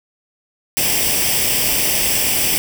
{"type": "noise with comb filter", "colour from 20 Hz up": "white", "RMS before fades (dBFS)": -17, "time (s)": [0.77, 2.58], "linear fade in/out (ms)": 0, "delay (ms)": 0.37, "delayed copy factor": 0.7, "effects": []}